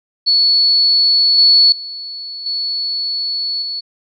sine tone with level steps, 4414 Hz, C#8, 8 cents flat, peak -9 / -6 / -25 / -17 / -20 dBFS, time 0.26-3.81 s, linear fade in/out 20 ms, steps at 1.38 / 1.72 / 2.46 / 3.62 s, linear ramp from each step 2 ms, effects none

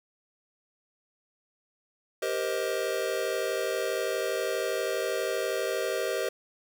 square chord, C minor seventh, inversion second, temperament just, 392.4 / 470.9 / 523.3 / 627.9 Hz, G4 / Bb4 / C5 / Eb5, +2 / +18 / 0 / +16 cents, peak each -34 dBFS, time 2.22-6.29 s, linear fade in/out 5 ms, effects none

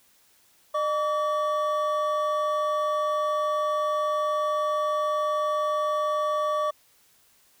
triangle tone pair together, 607.1 / 1146 Hz, D#5 / D6, -43 / -43 cents, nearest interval major seventh, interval 1100 cents, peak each -24 dBFS, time 0.74-6.71 s, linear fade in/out 10 ms, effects white hiss -61 dBFS RMS until 7.6 s

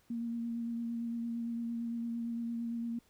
sine tone with vibrato, 233.1 Hz, A#3, in tune, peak -34 dBFS, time 0.1-2.99 s, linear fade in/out 5 ms, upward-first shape sine, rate 8.8 Hz, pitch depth 17 cents each way, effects pink hiss -69 dBFS RMS until 3.09 s

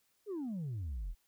sine exponential sweep, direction down, 440 to 36.71 Hz, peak -34 dBFS, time 0.26-1.15 s, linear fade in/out 50 ms, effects tanh soft clip ceiling -35 dBFS + white hiss -75 dBFS RMS until 1.27 s

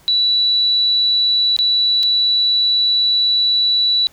sine tone with dropouts, 3944 Hz, B7, 3 cents flat, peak -12 dBFS, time 0.08-4.07 s, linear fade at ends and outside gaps 0 ms, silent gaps 1.565-1.589 / 2.03-2.033 s, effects pink hiss -50 dBFS RMS until 4.12 s

